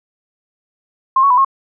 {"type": "tone with pitch steps", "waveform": "sine", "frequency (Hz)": [1061, 1113, 993, 1082], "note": ["C6", "C#6", "B5", "C#6"], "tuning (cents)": [24, 7, 9, -42], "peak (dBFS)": -8, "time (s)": [1.16, 1.448], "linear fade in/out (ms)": 5, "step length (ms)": 72, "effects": []}